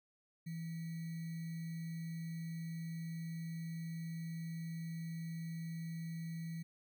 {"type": "tone with sample-and-hold", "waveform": "sine", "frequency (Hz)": 164.81, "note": "E3", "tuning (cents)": 0, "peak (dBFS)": -40, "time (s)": [0.46, 6.63], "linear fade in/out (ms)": 10, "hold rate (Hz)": 2100, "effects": []}